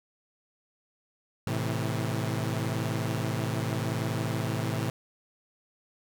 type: chord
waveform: sawtooth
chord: A minor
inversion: none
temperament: equal with one note detuned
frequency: 110 / 130.81 / 161.8 Hz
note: A2 / C3 / E3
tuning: 0 / 0 / -32 cents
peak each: -27 / -29 / -30 dBFS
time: 1.47-4.9 s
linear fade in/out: 0 ms
effects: none